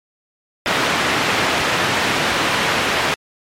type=low-pass noise; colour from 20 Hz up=white; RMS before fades=-18 dBFS; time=0.66-3.14 s; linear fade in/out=0 ms; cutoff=2400 Hz; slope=12 dB/octave; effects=high-pass 100 Hz 12 dB/octave + MP3 64 kbps